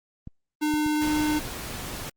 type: clicks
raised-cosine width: 5 ms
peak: -25 dBFS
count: 5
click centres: 0.274 / 0.739 / 0.863 / 1.075 / 1.209 s
type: tone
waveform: square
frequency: 302.7 Hz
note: D#4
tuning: 48 cents flat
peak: -23 dBFS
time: 0.61-1.4 s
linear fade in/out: 20 ms
type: noise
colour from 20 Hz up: pink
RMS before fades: -35 dBFS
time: 1.01-2.1 s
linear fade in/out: 10 ms
effects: Opus 32 kbps

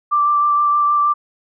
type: tone with vibrato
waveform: sine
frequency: 1174.7 Hz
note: D6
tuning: in tune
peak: -12 dBFS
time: 0.11-1.14 s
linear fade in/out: 20 ms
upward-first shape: sine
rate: 6.4 Hz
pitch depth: 12 cents each way
effects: none

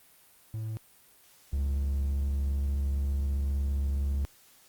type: tone pair in turn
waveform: triangle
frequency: 110 / 69.56 Hz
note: A2 / C#2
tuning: 0 / +7 cents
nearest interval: minor sixth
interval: 793 cents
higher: first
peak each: -30 / -24 dBFS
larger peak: second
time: 0.54-0.77 / 1.53-4.25 s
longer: second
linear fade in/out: 0 ms
effects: white hiss -59 dBFS RMS until 4.68 s + Opus 32 kbps

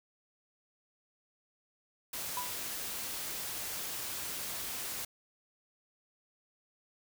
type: noise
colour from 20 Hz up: white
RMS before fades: -39 dBFS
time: 2.13-5.05 s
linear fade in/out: 5 ms
type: tone with exponential decay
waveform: sine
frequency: 987.8 Hz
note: B5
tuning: in tune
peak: -32 dBFS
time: 2.37-2.63 s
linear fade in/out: 1 ms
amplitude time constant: 55 ms
effects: none

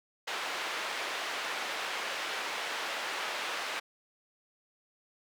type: band-pass noise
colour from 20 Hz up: white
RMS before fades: -36 dBFS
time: 0.27-3.8 s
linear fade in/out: 10 ms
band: 510 to 2700 Hz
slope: 12 dB/octave
effects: none

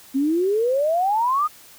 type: exponential sweep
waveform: sine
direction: up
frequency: 261.6 to 1263 Hz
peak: -17 dBFS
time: 0.14-1.48 s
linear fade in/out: 20 ms
effects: white hiss -47 dBFS RMS until 1.78 s

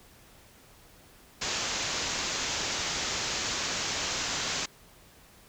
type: low-pass noise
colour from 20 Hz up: white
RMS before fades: -32 dBFS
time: 1.41-4.66 s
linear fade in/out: 10 ms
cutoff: 7200 Hz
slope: 96 dB/octave
effects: pink hiss -56 dBFS RMS until 5.48 s

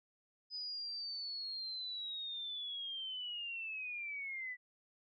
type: linear sweep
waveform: sine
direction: down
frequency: 5020 to 1962 Hz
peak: -40 dBFS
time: 0.5-4.57 s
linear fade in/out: 50 ms
effects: none

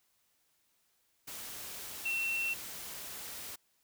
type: tone in noise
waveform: sine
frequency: 2708 Hz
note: E7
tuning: 46 cents sharp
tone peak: -31 dBFS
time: 2.05-2.54 s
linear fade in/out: 10 ms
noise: white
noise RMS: -44 dBFS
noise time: 1.27-3.56 s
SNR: +10 dB
effects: white hiss -74 dBFS RMS until 3.83 s

